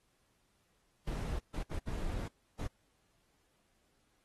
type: noise bursts at uneven times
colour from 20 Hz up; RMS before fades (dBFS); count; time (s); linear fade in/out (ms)
brown; -37; 5; 1.07-1.39 / 1.54-1.63 / 1.71-1.79 / 1.87-2.28 / 2.59-2.67; 5
effects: pink hiss -75 dBFS RMS until 4.24 s + AAC 32 kbps